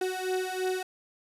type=beating tone pair; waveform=35% pulse; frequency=370 / 373 Hz; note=F#4 / F#4; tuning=0 / +14 cents; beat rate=3 Hz; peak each=-30 dBFS; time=0.01-0.83 s; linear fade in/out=5 ms; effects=resampled to 32000 Hz